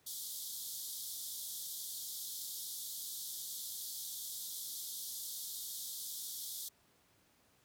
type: band-pass noise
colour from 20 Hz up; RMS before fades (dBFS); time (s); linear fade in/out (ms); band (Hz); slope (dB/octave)
white; -44; 0.06-6.69; 10; 3300 to 16000; 96
effects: pink hiss -70 dBFS RMS until 7.64 s + high-pass 80 Hz 12 dB/octave